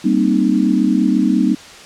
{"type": "chord", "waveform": "sine", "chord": "C minor seventh", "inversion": "second", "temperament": "equal with one note detuned", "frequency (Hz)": [196, 233.1, 261.6, 307.6], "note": ["G3", "Bb3", "C4", "Eb4"], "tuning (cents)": [0, 0, 0, -20], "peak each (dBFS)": -17, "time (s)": [0.04, 1.55], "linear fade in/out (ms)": 10, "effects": ["white hiss -37 dBFS RMS until 1.85 s", "low-pass 6000 Hz 12 dB/octave"]}